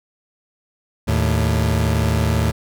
30% pulse tone pair together, 78 / 110.46 Hz, D#2 / A2, +5 / +7 cents, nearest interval tritone, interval 602 cents, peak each -16 dBFS, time 1.07-2.52 s, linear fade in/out 20 ms, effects none

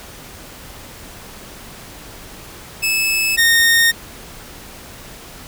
sawtooth tone pair in turn, 2608 / 1844.1 Hz, E7 / A#6, -19 / -19 cents, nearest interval tritone, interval 600 cents, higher first, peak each -12 / -7 dBFS, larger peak second, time 2.82-3.37 / 3.37-3.92 s, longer neither, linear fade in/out 20 ms, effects pink hiss -37 dBFS RMS until 5.47 s

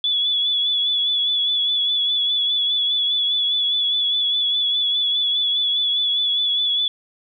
sine tone with vibrato, 3421 Hz, A7, 49 cents flat, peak -17 dBFS, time 0.04-6.88 s, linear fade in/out 2 ms, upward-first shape sine, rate 4.9 Hz, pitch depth 36 cents each way, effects none

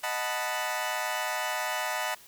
20% pulse chord, B dominant seventh, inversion first, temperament equal, 622.3 / 740 / 880 / 987.8 Hz, D#5 / F#5 / A5 / B5, 0 / 0 / 0 / 0 cents, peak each -30 dBFS, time 0.03-2.15 s, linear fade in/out 10 ms, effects white hiss -53 dBFS RMS until 2.27 s

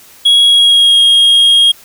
triangle tone with pitch glide, 3322 to 3259 Hz, G#7 to G#7, 0 to -33 cents, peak -3 dBFS, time 0.25-1.72 s, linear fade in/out 10 ms, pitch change -33 cents, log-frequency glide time 0.44-1.01 s, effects white hiss -40 dBFS RMS until 1.84 s

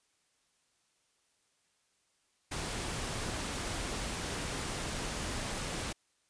pink noise, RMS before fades -37 dBFS, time 2.51-5.93 s, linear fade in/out 10 ms, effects white hiss -74 dBFS RMS until 6.29 s + resampled to 22050 Hz

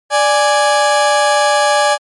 30% pulse tone pair together, 587.3 / 830.6 Hz, D5 / G#5, 0 / 0 cents, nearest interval tritone, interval 600 cents, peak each -10 dBFS, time 0.1-1.98 s, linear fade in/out 50 ms, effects MP3 48 kbps

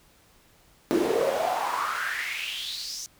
brown noise with high-pass filter sweep, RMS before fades -28 dBFS, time 0.91-3.06 s, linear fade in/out 0 ms, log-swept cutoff 320 to 6200 Hz, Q 6, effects pink hiss -59 dBFS RMS until 3.19 s

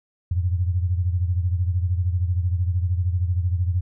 sine beating tone pair, 87.31 / 100.31 Hz, F2 / G2, 0 / +40 cents, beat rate 13 Hz, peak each -20 / -26 dBFS, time 0.31-3.81 s, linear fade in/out 5 ms, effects none

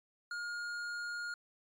triangle tone with hard clipping, 1423 Hz, F6, 32 cents sharp, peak -39 dBFS, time 0.31-1.34 s, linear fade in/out 2 ms, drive 13 dB, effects MP3 96 kbps

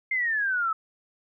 sine exponential sweep, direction down, 2121 to 1286 Hz, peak -23 dBFS, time 0.11-0.73 s, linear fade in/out 5 ms, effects none

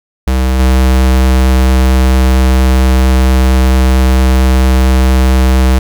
square tone with level steps, 64.6 Hz, C2, 21 cents flat, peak -9 / -6 dBFS, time 0.27-5.79 s, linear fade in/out 5 ms, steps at 0.59 s, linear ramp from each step 10 ms, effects none

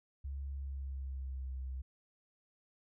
sine tone with pitch glide, 69 to 65.13 Hz, C#2 to C2, -7 to -7 cents, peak -38 dBFS, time 0.24-1.82 s, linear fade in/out 10 ms, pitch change -100 cents, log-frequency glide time 0.52-1.52 s, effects none

